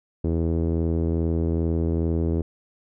sawtooth tone with low-pass filter, 82.41 Hz, E2, in tune, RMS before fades -23 dBFS, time 0.24-2.42 s, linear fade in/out 5 ms, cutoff 390 Hz, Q 2.3, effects none

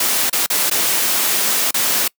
white noise with dropouts, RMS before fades -17 dBFS, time 0-2.08 s, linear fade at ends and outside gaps 5 ms, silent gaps 0.298-0.328 / 0.463-0.5 / 0.699-0.711 / 1.71-1.742 s, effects noise-tail reverb RT60 0.1 s tail -25 dB re dry + high-pass 200 Hz 12 dB/octave

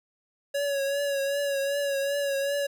square tone with vibrato, 560 Hz, C#5, 18 cents sharp, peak -26 dBFS, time 0.54-2.67 s, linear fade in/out 10 ms, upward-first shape triangle, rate 2.6 Hz, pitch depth 43 cents each way, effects none

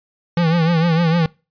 square tone with vibrato, 166.4 Hz, E3, 17 cents sharp, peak -14 dBFS, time 0.37-1.26 s, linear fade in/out 2 ms, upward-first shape triangle, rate 6.6 Hz, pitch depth 100 cents each way, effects noise-tail reverb RT60 0.3 s tail -23 dB re dry + resampled to 11025 Hz

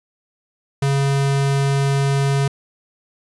square tone, 138.59 Hz, C#3, in tune, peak -16 dBFS, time 0.82-2.48 s, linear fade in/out 5 ms, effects resampled to 24000 Hz + 9-bit

